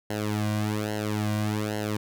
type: tone with flanger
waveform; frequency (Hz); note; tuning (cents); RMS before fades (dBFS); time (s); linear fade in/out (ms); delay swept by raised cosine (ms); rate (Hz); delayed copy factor
sawtooth; 106; G#2; +36; -28; 0.1-1.97; 5; 0.83 to 2.33; 1.2; -1
effects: none

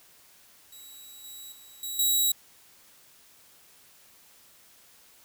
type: tone with level steps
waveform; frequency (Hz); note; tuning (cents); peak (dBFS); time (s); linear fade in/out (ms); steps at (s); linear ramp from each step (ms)
10% pulse; 3876; B7; -33; -38 / -34 / -42 / -25 / -14; 0.72-2.32; 5; 1.24 / 1.52 / 1.83 / 1.99; 2
effects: white hiss -57 dBFS RMS until 5.24 s

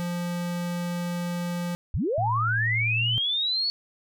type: tone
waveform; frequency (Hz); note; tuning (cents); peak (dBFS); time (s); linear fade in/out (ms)
square; 174.61; F3; 0; -28; 0-1.75; 0
type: linear sweep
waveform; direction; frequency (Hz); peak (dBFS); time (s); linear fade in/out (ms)
sine; up; 45.18 to 4472; -23; 1.94-3.7; 0
type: tone with pitch glide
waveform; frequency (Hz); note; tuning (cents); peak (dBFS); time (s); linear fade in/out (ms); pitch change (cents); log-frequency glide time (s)
sine; 113 to 117.66; A2 to A#2; +47 to +17; -26; 2.18-3.18; 0; +70; 2.94-3.05
effects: none

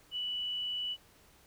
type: tone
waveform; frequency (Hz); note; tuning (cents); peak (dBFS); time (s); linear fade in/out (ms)
sine; 2960; F#7; 0; -33; 0.11-0.97; 50
effects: pink hiss -62 dBFS RMS until 1.46 s

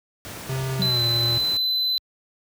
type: noise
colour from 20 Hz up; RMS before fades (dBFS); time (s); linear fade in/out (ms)
pink; -36; 0.25-1.57; 0
type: tone with pitch glide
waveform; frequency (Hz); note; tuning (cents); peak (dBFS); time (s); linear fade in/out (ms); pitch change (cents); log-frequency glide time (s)
square; 132.1 to 117.69; C3 to A#2; +17 to +17; -25; 0.49-1.38; 5; -200; 0.79-1.03
type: tone with exponential decay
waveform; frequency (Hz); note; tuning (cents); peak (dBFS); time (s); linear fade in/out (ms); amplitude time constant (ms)
sine; 184.9; F#3; -1; -20; 0.79-1.04; 5; 54
type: tone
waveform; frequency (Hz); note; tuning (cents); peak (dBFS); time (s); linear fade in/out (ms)
triangle; 4029; B7; +34; -19; 0.82-1.98; 0
effects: high-pass 60 Hz 12 dB/octave

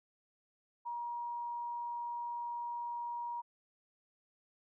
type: tone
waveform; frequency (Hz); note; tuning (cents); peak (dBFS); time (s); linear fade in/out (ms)
sine; 951; A#5; +34; -37; 0.85-3.42; 20
effects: none

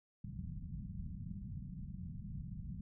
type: low-pass noise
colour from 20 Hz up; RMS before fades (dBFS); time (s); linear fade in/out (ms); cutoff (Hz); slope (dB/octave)
white; -45; 0.24-2.81; 5; 200; 48
effects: none

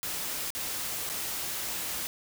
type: noise with dropouts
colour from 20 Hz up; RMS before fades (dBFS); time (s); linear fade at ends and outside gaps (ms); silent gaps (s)
white; -34; 0.03-2.07; 0; 0.504-0.55 / 1.092-1.098
effects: none

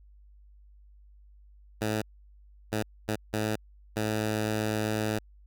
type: tone bursts at uneven times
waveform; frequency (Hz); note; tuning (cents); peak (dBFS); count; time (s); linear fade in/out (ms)
10% pulse; 107.8; A2; -35; -19; 5; 1.81-2.02 / 2.72-2.83 / 3.08-3.16 / 3.33-3.56 / 3.96-5.19; 10
effects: added 50 Hz sine -52 dBFS peak until 5.46 s

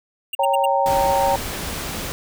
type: tone bursts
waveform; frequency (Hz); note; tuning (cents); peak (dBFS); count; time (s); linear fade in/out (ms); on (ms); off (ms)
square; 2800; F7; +4; -24; 4; 0.33-0.657; 5; 21; 81
type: chord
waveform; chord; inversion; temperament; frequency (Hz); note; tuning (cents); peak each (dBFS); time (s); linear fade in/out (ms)
sine; G diminished; second; equal with one note detuned; 554.4 / 784 / 922.7; Db5 / G5 / Bb5; 0 / 0 / -18; -20; 0.39-1.36; 5
type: noise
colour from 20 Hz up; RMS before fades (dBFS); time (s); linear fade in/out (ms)
pink; -28; 0.86-2.12; 0
effects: none

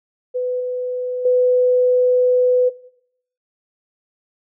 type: tone with level steps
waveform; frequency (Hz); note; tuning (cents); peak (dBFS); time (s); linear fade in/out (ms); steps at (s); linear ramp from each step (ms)
sine; 500; B4; +21; -18 / -20 / -11; 0.34-2.7; 20; 0.6 / 1.25; 5
effects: noise-tail reverb RT60 0.7 s tail -18 dB re dry

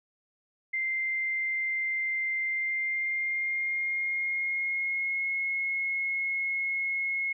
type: tone with pitch glide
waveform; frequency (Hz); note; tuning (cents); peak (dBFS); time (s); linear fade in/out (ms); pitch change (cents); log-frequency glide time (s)
sine; 2089 to 2169; C7 to C#7; -3 to -38; -27; 0.73-7.33; 10; +65; 2.43-5.3
effects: none

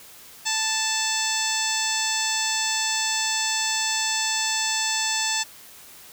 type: harmonic tone with a mistuned harmonic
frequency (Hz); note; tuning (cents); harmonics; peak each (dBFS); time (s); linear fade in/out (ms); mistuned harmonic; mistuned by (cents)
880; A5; 0; 1 / 2 / 3 / 4 / 5 / 6 / 7 / 8 / 9; -31 / -31 / -31 / -31 / -31 / -31 / -31 / -31 / -31; 0.45-5.44; 20; 8; +59
effects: white hiss -46 dBFS RMS until 6.12 s

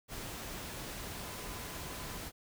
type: tone in noise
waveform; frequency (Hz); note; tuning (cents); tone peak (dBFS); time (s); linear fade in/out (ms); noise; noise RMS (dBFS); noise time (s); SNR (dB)
sine; 1011; B5; +40; -54; 1.14-2.22; 50; pink; -43; 0.08-2.32; -14
effects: none

